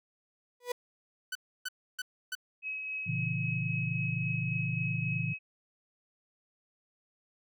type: tone with exponential growth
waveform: 35% pulse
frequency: 490 Hz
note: B4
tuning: 14 cents flat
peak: -26 dBFS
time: 0.6-0.72 s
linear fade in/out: 5 ms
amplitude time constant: 25 ms
type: tone bursts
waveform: sawtooth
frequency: 1499 Hz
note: F#6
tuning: 22 cents sharp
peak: -30 dBFS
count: 4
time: 1.32-2.352 s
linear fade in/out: 5 ms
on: 33 ms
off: 300 ms
type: tone with tremolo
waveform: sine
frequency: 2555 Hz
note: D#7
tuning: 45 cents sharp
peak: -33 dBFS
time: 2.62-5.39 s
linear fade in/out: 50 ms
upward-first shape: triangle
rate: 3.7 Hz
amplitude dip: 35%
type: chord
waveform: sine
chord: A# diminished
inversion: none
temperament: just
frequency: 116.54 / 139.85 / 167.82 Hz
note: A#2 / C#3 / E3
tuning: 0 / +16 / +31 cents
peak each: -35 / -35 / -35 dBFS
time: 3.06-5.34 s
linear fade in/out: 20 ms
effects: none